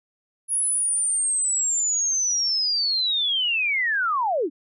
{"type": "linear sweep", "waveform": "sine", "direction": "down", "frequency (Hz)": [10530, 254.4], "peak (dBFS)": -20, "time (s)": [0.48, 4.5], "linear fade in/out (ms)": 50, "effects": []}